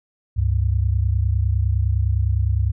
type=tone pair together; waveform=sine; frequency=70.16 / 100 Hz; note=C#2 / G2; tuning=+21 / +35 cents; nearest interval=tritone; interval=614 cents; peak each=-19 dBFS; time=0.36-2.72 s; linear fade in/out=20 ms; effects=none